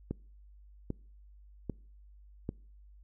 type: click train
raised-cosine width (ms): 3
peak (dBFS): -21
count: 4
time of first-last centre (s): 0.11-2.491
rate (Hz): 1.26
effects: noise-tail reverb RT60 0.5 s tail -26 dB re dry + added 50 Hz sine -53 dBFS peak until 3.03 s